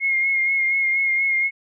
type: tone with vibrato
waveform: sine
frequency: 2148 Hz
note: C7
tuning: 45 cents sharp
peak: -17 dBFS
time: 0-1.51 s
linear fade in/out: 50 ms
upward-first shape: sine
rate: 4.2 Hz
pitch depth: 28 cents each way
effects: none